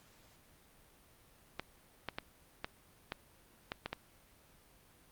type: clicks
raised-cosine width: 0.3 ms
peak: -21 dBFS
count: 8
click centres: 1.596 / 2.087 / 2.185 / 2.645 / 3.121 / 3.719 / 3.86 / 3.93 s
effects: pink hiss -64 dBFS RMS until 5.11 s + Opus 48 kbps